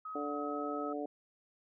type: tone with pitch glide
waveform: sine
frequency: 1269 to 1283.7 Hz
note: D#6 to E6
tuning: +34 to -46 cents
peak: -40 dBFS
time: 0.05-0.93 s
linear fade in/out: 5 ms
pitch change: +20 cents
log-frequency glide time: 0.2-0.68 s
type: harmonic tone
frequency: 146.1 Hz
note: D3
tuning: 9 cents flat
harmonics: 2 / 3 / 4 / 5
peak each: -39 / -41 / -42 / -43 dBFS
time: 0.15-1.06 s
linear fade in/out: 5 ms
effects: none